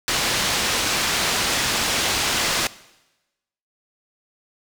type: low-pass noise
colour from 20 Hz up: white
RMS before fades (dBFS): -22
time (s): 0.08-2.67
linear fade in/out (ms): 0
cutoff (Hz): 5500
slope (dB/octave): 12
effects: noise-tail reverb RT60 1.0 s tail -19 dB re dry